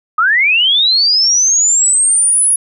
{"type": "linear sweep", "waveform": "sine", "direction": "up", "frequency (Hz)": [1214, 10530], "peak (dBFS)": -8, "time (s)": [0.18, 2.56], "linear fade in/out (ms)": 5, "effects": []}